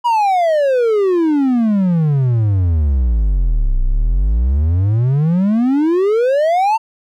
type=exponential two-way sweep; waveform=triangle; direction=down then up; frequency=981 to 30.2 to 919 Hz; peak=-9 dBFS; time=0.04-6.78 s; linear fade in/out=20 ms; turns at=3.82 s; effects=none